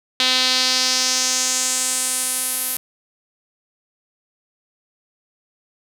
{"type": "tone with band-pass filter sweep", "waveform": "sawtooth", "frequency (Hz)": 256.2, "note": "C4", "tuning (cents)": -36, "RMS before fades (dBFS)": -20, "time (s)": [0.2, 2.77], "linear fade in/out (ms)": 0, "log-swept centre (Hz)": [3800, 12000], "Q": 2.7, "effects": []}